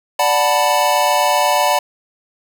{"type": "chord", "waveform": "square", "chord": "B minor seventh", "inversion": "first", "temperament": "equal", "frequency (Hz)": [587.3, 740, 880, 987.8], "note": ["D5", "F#5", "A5", "B5"], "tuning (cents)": [0, 0, 0, 0], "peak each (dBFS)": -19, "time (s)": [0.19, 1.79], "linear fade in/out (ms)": 5, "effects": []}